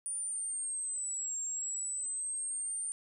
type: linear two-way sweep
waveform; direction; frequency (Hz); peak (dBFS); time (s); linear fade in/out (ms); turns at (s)
sine; down then up; 9397 to 7440 to 8990; -34; 0.06-2.92; 0; 1.4
effects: none